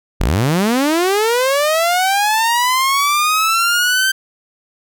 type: linear sweep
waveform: sawtooth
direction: up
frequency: 34.65 to 1564 Hz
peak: -9 dBFS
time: 0.2-4.12 s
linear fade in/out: 10 ms
effects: none